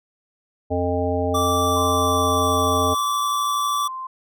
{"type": "harmonic tone", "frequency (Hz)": 88.5, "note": "F2", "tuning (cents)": 23, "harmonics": [1, 3, 5, 7, 9], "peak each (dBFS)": [-25, -26, -25, -25, -28], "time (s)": [0.7, 2.95], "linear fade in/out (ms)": 20}
{"type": "tone with pitch glide", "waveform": "square", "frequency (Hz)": [1166, 1155.3], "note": ["D6", "D6"], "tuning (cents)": [-13, -29], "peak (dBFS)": -21, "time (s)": [1.34, 3.88], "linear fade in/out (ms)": 10, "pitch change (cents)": -16, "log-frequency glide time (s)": [1.83, 2.63]}
{"type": "tone", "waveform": "sine", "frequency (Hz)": 1043, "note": "C6", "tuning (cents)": -6, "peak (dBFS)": -28, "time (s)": [1.76, 4.07], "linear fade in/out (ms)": 5}
{"effects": []}